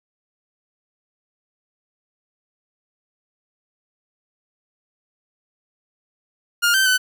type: tone with pitch steps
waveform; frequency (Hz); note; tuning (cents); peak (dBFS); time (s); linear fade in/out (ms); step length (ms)
sawtooth; 1414 / 1551 / 1510; F6 / G6 / F#6; +21 / -19 / +35; -11; 6.62-6.98; 20; 120
effects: none